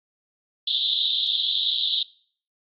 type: band-pass noise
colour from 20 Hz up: white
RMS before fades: -24 dBFS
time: 0.67-2.03 s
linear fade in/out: 5 ms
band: 3300 to 3900 Hz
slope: 96 dB/octave
effects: noise-tail reverb RT60 0.5 s tail -21 dB re dry + AAC 64 kbps